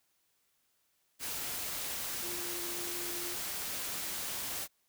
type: tone in noise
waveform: sine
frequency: 349.2 Hz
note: F4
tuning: in tune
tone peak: -44 dBFS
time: 2.21-3.37 s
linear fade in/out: 50 ms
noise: white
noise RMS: -38 dBFS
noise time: 1.19-4.68 s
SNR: -9 dB
effects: white hiss -75 dBFS RMS until 4.88 s